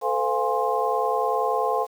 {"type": "tone cluster", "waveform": "sine", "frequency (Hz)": [441.8, 512, 701, 823, 1055], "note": ["A4", "C5", "F5", "G#5", "C6"], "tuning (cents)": [7, -38, 6, -16, 14], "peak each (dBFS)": -27, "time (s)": [0.01, 1.87], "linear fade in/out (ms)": 50, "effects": ["8-bit"]}